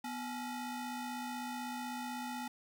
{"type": "ring-modulated tone", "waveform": "40% pulse", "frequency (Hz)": 550, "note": "C#5", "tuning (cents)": -14, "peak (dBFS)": -35, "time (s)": [0.04, 2.48], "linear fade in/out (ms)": 5, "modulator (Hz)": 303, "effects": ["11-bit"]}